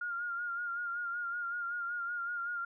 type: tone with vibrato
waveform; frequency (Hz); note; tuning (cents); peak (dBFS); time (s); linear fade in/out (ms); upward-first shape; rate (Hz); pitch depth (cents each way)
sine; 1410; F6; +16; -34; 0.01-2.65; 5; sine; 5.3; 39
effects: none